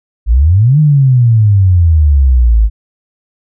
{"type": "exponential two-way sweep", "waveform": "sine", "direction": "up then down", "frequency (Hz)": [51.4, 155.56, 51.4], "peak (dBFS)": -4, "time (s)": [0.26, 2.7], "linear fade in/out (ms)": 50, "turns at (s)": 0.79, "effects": []}